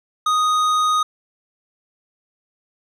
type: tone with tanh clipping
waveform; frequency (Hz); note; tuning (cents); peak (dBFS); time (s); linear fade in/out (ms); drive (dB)
sine; 1244.5; D#6; 0; -17; 0.26-1.03; 5; 13
effects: none